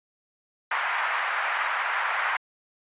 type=band-pass noise; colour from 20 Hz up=white; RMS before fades=-27 dBFS; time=0.71-2.37 s; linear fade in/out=5 ms; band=820 to 2000 Hz; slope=24 dB/octave; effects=resampled to 8000 Hz